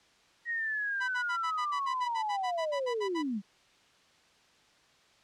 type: linear sweep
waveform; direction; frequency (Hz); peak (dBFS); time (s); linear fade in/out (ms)
sine; down; 1897 to 184.6; -30; 0.45-3.42; 50
type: tone bursts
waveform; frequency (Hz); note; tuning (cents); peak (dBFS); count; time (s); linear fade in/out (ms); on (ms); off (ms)
sawtooth; 991; B5; +6; -30; 16; 1-3.23; 20; 85; 58
effects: white hiss -63 dBFS RMS until 5.23 s + low-pass 5000 Hz 12 dB/octave